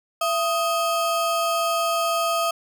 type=ring-modulated tone; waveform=square; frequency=962 Hz; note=B5; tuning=46 cents flat; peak=-18 dBFS; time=0.21-2.51 s; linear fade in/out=5 ms; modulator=289 Hz; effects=none